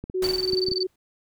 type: clicks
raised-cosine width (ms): 3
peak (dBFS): -21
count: 5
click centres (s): 0.04 / 0.099 / 0.533 / 0.685 / 0.717
type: tone with tremolo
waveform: sine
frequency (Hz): 371.6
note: F#4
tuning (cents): +7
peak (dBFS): -21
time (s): 0.14-0.87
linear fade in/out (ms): 10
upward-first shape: triangle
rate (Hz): 2.9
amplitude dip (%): 55
type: noise with exponential decay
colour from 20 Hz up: pink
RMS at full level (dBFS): -31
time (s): 0.22-0.96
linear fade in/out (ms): 5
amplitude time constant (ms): 160
type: tone bursts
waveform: sine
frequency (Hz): 4557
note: C#8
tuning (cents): +47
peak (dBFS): -23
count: 13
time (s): 0.24-0.831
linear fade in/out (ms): 2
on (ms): 27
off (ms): 20
effects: none